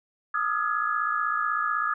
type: tone cluster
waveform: sine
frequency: 1221 / 1277 / 1396 / 1679 Hz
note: D#6 / D#6 / F6 / G#6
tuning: -33 / +45 / -1 / +18 cents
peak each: -27 / -30 / -32 / -30 dBFS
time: 0.34-1.94 s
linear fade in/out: 5 ms
effects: none